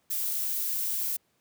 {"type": "noise", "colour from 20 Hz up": "violet", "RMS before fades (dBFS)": -30, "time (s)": [0.1, 1.17], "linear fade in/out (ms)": 10, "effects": ["pink hiss -71 dBFS RMS until 1.4 s", "high-pass 100 Hz 12 dB/octave"]}